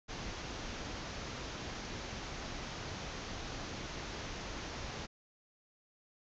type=low-pass noise; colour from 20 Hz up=pink; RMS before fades=-43 dBFS; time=0.08-5.07 s; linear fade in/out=20 ms; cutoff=6700 Hz; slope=96 dB/octave; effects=none